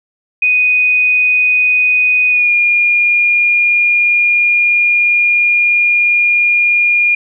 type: tone with pitch glide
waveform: sine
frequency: 2489 to 2421 Hz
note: D#7 to D#7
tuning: 0 to -48 cents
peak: -8 dBFS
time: 0.42-7.15 s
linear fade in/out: 5 ms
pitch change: -48 cents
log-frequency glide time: 2.29-2.52 s
effects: none